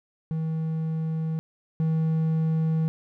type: tone pair in turn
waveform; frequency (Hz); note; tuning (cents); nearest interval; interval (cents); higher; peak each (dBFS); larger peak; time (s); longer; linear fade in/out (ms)
triangle; 160 / 160; D#3 / D#3; +49 / +49; unison; 0; neither; -23 / -19; second; 0.31-1.39 / 1.8-2.88; neither; 0
effects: none